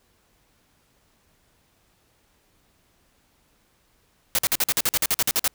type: noise bursts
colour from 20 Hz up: white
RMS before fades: -21 dBFS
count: 14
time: 4.35-5.478 s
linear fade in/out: 0 ms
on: 36 ms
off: 48 ms
effects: pink hiss -64 dBFS RMS until 5.54 s